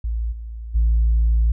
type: tone with level steps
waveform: sine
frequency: 56.4 Hz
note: A1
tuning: 44 cents sharp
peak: -20 / -29 / -12 dBFS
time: 0.04-1.52 s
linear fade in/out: 5 ms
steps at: 0.31 / 0.74 s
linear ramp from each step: 20 ms
effects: tanh soft clip ceiling -11 dBFS